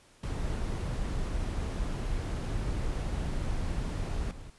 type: noise with level steps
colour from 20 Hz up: brown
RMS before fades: -32 / -44 dBFS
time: 0.23-4.5 s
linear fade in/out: 5 ms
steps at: 4.31 s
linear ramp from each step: 2 ms
effects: pink hiss -60 dBFS RMS until 4.58 s + resampled to 24000 Hz